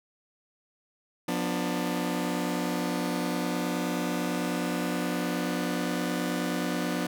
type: chord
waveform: sawtooth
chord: B diminished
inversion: second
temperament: just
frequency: 177.8 / 246.9 / 296.3 Hz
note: F3 / B3 / D4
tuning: +31 / 0 / +15 cents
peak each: -28 dBFS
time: 1.28-7.07 s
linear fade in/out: 5 ms
effects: none